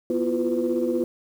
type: tone cluster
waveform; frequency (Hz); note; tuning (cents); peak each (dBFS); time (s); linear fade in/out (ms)
sine; 244.4 / 336.9 / 353.2 / 503; B3 / E4 / F4 / B4; -18 / +38 / +20 / +32; -26; 0.1-1.04; 2
effects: tanh soft clip ceiling -13 dBFS + 8-bit